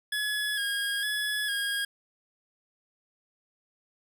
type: tone with vibrato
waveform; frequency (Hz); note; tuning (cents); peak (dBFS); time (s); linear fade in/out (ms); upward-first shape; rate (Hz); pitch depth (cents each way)
25% pulse; 1664; G#6; +3; -24; 0.12-1.85; 5; square; 1.1; 34
effects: none